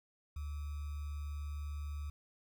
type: tone with sample-and-hold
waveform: sine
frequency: 73.4 Hz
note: D2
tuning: in tune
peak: -38 dBFS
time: 0.36-2.1 s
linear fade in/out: 5 ms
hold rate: 1225 Hz
effects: none